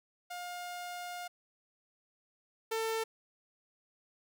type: tone pair in turn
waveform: sawtooth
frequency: 710 / 447.3 Hz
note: F5 / A4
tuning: +28 / +28 cents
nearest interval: minor sixth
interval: 800 cents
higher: first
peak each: -36 / -28 dBFS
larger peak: second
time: 0.3-1.28 / 2.71-3.04 s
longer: first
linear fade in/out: 10 ms
effects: none